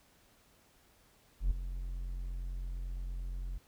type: tone with ADSR envelope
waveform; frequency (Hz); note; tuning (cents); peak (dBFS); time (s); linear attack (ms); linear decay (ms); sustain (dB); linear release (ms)
triangle; 44.4; F1; +29; -21; 1.4-3.58; 110; 7; -13; 4
effects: tanh soft clip ceiling -19 dBFS + pink hiss -66 dBFS RMS until 3.67 s